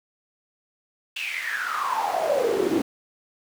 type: noise with high-pass filter sweep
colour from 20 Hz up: brown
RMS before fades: -25 dBFS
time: 1.16-2.82 s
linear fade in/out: 5 ms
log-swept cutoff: 2800 to 290 Hz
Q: 9.9
effects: none